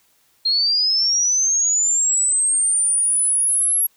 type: linear sweep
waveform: sine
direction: up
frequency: 4186 to 11340 Hz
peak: -15 dBFS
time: 0.45-3.87 s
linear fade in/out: 10 ms
effects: white hiss -60 dBFS RMS until 3.96 s

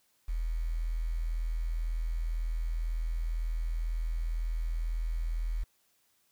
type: tone with quantisation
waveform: sine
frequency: 40.99 Hz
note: E1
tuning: 9 cents flat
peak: -29 dBFS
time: 0.28-5.64 s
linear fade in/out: 10 ms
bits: 9
effects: white hiss -71 dBFS RMS until 6.31 s

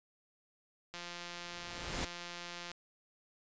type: click train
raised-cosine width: 0.2 ms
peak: -27 dBFS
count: 310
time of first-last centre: 0.94-2.716 s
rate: 174 Hz
type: noise with exponential growth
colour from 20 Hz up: pink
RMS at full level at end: -35 dBFS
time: 1.26-2.05 s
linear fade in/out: 5 ms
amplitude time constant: 170 ms
effects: resampled to 16000 Hz

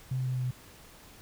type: tone with pitch steps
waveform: sine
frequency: 129.9 / 128.93 / 127.96 / 127.01 / 126.06 Hz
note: C3 / C3 / C3 / B2 / B2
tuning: -12 / -25 / -38 / +49 / +36 cents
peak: -28 dBFS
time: 0.11-0.51 s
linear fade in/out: 5 ms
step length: 80 ms
effects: pink hiss -53 dBFS RMS until 1.21 s

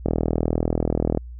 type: click train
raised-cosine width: 2 ms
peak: -7 dBFS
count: 46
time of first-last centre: 0.06-1.174 s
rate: 40.4 Hz
effects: added 60 Hz sine -34 dBFS peak until 1.39 s

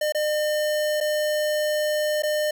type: tone with dropouts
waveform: square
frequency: 605 Hz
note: D#5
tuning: 49 cents flat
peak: -22 dBFS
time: 0.01-2.51 s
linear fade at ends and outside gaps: 5 ms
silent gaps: 0.123-0.147 / 1.004-1.009 / 2.223-2.233 s
effects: none

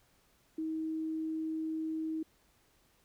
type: tone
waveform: sine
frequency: 317.7 Hz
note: D#4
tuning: 36 cents sharp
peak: -33 dBFS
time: 0.58-2.23 s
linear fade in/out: 5 ms
effects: pink hiss -69 dBFS RMS until 3.04 s

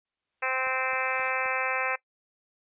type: noise with exponential growth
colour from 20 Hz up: white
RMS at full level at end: -48 dBFS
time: 0.05-1.3 s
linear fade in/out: 1 ms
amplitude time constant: 270 ms
type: harmonic tone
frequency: 260.1 Hz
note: C4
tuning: 10 cents flat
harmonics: 2 / 3 / 4 / 5 / 6 / 7 / 8 / 9 / 10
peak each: -35 / -35 / -35 / -35 / -35 / -35 / -35 / -35 / -35 dBFS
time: 0.42-1.96 s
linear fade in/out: 10 ms
type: click train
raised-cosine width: 1 ms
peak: -34 dBFS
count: 4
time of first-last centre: 0.67-1.459 s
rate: 3.8 Hz
effects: noise-tail reverb RT60 0.1 s tail -20 dB re dry + resampled to 8000 Hz

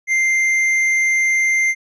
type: tone with tanh clipping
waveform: sine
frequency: 2093 Hz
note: C7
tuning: in tune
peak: -15 dBFS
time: 0.07-1.75 s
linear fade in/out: 50 ms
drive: 8 dB
effects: resampled to 22050 Hz

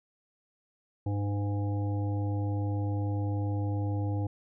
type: harmonic tone with a mistuned harmonic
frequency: 101.5 Hz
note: G#2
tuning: 39 cents flat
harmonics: 1 / 3 / 5 / 7 / 8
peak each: -28 / -36 / -42 / -48 / -44 dBFS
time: 1.06-4.27 s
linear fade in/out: 5 ms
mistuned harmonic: 8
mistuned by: +19 cents
effects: none

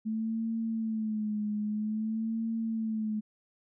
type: tone with vibrato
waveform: sine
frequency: 217.9 Hz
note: A3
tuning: 17 cents flat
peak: -29 dBFS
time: 0.05-3.21 s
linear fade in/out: 20 ms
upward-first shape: sine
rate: 0.51 Hz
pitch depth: 65 cents each way
effects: none

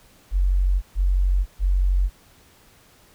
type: tone bursts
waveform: sine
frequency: 46.25 Hz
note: F#1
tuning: in tune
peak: -16 dBFS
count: 3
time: 0.31-2.1 s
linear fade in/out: 50 ms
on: 510 ms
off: 130 ms
effects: pink hiss -54 dBFS RMS until 3.14 s

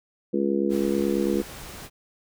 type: harmonic tone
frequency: 69.1 Hz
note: C#2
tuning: 5 cents flat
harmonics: 3 / 4 / 5 / 6 / 7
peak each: -26 / -29 / -25 / -31 / -29 dBFS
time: 0.33-1.42 s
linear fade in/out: 10 ms
type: noise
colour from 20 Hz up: pink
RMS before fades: -40 dBFS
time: 0.69-1.9 s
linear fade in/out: 50 ms
effects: none

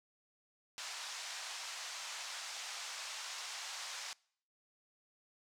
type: band-pass noise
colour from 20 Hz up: white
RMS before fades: -45 dBFS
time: 0.78-4.13 s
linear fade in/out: 0 ms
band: 700 to 6900 Hz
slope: 24 dB/octave
effects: noise-tail reverb RT60 0.6 s tail -25 dB re dry

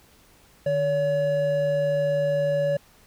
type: tone pair together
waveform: triangle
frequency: 150.9 / 567.3 Hz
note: D3 / C#5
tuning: +47 / +40 cents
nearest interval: octave + major seventh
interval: 2293 cents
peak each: -27 / -19 dBFS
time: 0.66-2.77 s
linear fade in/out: 5 ms
effects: pink hiss -56 dBFS RMS until 3.06 s

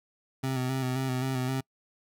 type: tone with vibrato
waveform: 25% pulse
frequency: 130 Hz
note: C3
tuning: 11 cents flat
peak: -24 dBFS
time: 0.43-1.61 s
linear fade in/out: 10 ms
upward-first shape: square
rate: 3.8 Hz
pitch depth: 32 cents each way
effects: noise-tail reverb RT60 0.1 s tail -26 dB re dry

